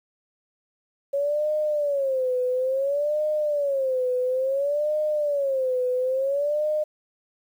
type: tone with vibrato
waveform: sine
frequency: 553 Hz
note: C#5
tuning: 4 cents flat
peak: -21 dBFS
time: 1.13-6.84 s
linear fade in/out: 10 ms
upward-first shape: sine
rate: 0.58 Hz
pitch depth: 170 cents each way
effects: 9-bit